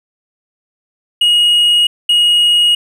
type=tone pair in turn; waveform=triangle; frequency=2884 / 2884 Hz; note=F#7 / F#7; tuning=-45 / -45 cents; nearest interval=unison; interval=0 cents; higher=neither; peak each=-6 dBFS; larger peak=neither; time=1.21-1.87 / 2.09-2.75 s; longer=neither; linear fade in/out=5 ms; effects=none